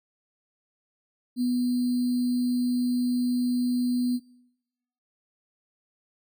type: tone with sample-and-hold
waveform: sine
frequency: 246.9 Hz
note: B3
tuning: in tune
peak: -22 dBFS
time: 1.36-4.2 s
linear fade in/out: 50 ms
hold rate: 4410 Hz
effects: noise-tail reverb RT60 0.9 s tail -23 dB re dry